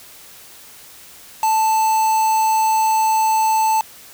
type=tone with quantisation; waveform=triangle; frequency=880 Hz; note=A5; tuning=in tune; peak=-12 dBFS; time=1.43-3.81 s; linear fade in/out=2 ms; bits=4; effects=white hiss -42 dBFS RMS until 4.13 s